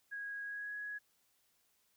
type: tone with pitch glide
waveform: sine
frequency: 1648 to 1672.9 Hz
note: G#6 to G#6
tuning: -14 to +12 cents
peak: -40 dBFS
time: 0.11-0.99 s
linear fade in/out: 20 ms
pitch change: +26 cents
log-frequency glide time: 0.44-0.75 s
effects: white hiss -75 dBFS RMS until 1.96 s